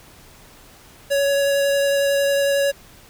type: tone with vibrato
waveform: square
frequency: 560 Hz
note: C#5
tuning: 18 cents sharp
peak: -17 dBFS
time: 1.1-2.72 s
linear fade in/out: 20 ms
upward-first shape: sine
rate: 11 Hz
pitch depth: 9 cents each way
effects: pink hiss -47 dBFS RMS until 3.09 s